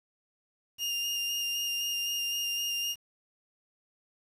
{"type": "tone with vibrato", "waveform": "30% pulse", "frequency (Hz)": 2817, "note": "F7", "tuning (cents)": 14, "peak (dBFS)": -27, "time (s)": [0.78, 2.96], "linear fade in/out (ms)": 50, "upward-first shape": "square", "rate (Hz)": 3.9, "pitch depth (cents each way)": 11, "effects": ["resampled to 32000 Hz", "9-bit"]}